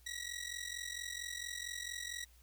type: ring-modulated tone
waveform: 15% pulse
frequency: 1921 Hz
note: B6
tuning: 48 cents flat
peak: -32 dBFS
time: 0.06-2.25 s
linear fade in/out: 5 ms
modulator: 22.2 Hz
effects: added 60 Hz sine -61 dBFS peak until 2.42 s + white hiss -68 dBFS RMS until 2.42 s